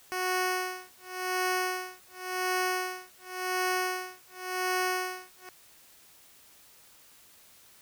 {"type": "tone with tremolo", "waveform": "10% pulse", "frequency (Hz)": 368.1, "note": "F#4", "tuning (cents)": -9, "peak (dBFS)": -18, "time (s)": [0.12, 5.49], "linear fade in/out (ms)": 0, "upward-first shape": "sine", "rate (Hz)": 0.91, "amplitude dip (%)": 100, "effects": ["white hiss -57 dBFS RMS until 7.81 s"]}